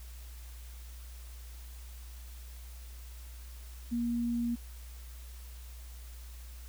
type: tone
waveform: sine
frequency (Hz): 236.4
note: A#3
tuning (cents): +24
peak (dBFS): -29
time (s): 3.91-4.56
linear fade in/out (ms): 20
effects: added 60 Hz sine -44 dBFS peak until 6.68 s + white hiss -56 dBFS RMS until 6.68 s